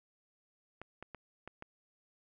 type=clicks; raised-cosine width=0.5 ms; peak=-30 dBFS; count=5; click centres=0.816 / 1.026 / 1.147 / 1.476 / 1.624 s; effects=none